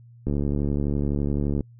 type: click train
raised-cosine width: 3 ms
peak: -13 dBFS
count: 97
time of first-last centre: 0.27-1.607 s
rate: 71.8 Hz
effects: noise-tail reverb RT60 0.1 s tail -26 dB re dry + added 118 Hz sine -46 dBFS peak until 1.79 s